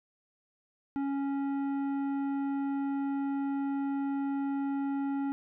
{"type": "tone with tanh clipping", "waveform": "triangle", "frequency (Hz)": 277.2, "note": "C#4", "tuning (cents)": 0, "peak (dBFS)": -31, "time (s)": [0.96, 5.32], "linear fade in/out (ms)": 0, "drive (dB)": 15, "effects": []}